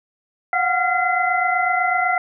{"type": "tone cluster", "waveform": "sine", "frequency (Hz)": [717, 745, 1383, 2040], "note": ["F5", "F#5", "F6", "C7"], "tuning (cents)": [45, 12, -17, -44], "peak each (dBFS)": -22, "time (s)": [0.53, 2.18], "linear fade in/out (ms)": 2, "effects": []}